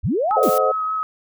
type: linear two-way sweep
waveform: sine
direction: up then down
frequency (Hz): 43.17 to 895 to 124.6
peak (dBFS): -17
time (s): 0.03-0.5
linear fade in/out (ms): 20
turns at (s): 0.35
type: tone with vibrato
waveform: sine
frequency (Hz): 1276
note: D#6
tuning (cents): +43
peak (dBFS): -20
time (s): 0.31-1.03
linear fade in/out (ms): 0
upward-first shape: sine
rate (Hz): 5.2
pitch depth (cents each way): 13
type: chord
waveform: sine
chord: A diminished seventh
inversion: none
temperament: equal with one note detuned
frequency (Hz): 435.2 / 523.3 / 622.3 / 740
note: A4 / C5 / Eb5 / Gb5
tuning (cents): -19 / 0 / 0 / 0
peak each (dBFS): -23 / -19 / -22 / -24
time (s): 0.36-0.72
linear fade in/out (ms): 10
type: noise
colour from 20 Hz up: blue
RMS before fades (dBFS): -30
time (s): 0.43-0.58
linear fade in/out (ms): 0
effects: none